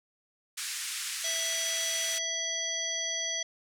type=band-pass noise; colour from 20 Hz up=white; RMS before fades=-36 dBFS; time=0.57-2.19 s; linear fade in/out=10 ms; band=1500 to 9700 Hz; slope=24 dB/octave
type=harmonic tone; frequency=659.3 Hz; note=E5; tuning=in tune; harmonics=1 / 3 / 5 / 7 / 9; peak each=-42 / -38 / -35 / -42 / -33 dBFS; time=1.24-3.43 s; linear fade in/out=5 ms
effects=none